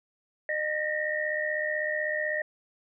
sine tone cluster, 610 / 1829 / 1905 Hz, D#5 / A#6 / A#6, -34 / -33 / +37 cents, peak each -31 / -31 / -32 dBFS, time 0.49-2.42 s, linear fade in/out 2 ms, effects none

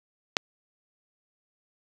click, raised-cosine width 0.2 ms, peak -4 dBFS, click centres 0.368 s, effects high-pass 150 Hz 12 dB/octave + 7-bit

